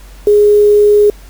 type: tone with quantisation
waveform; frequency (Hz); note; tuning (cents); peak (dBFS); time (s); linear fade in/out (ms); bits
sine; 415.3; G#4; 0; -4; 0.27-1.1; 2; 5
effects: added 47 Hz sine -33 dBFS peak until 1.29 s + pink hiss -42 dBFS RMS until 1.29 s